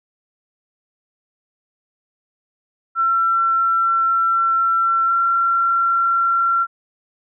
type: tone with pitch glide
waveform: sine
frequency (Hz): 1351 to 1364.3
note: E6 to F6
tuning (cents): +42 to -41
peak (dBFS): -14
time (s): 2.95-6.67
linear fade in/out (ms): 50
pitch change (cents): +17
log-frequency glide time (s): 5.05-5.13
effects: none